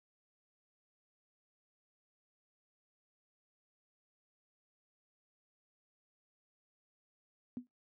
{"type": "tone with exponential decay", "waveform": "sine", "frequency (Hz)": 246.9, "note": "B3", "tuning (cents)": 0, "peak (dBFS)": -34, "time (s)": [7.57, 7.67], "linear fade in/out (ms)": 0, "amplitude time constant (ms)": 21, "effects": ["noise-tail reverb RT60 0.2 s tail -26 dB re dry", "high-pass 100 Hz 12 dB/octave"]}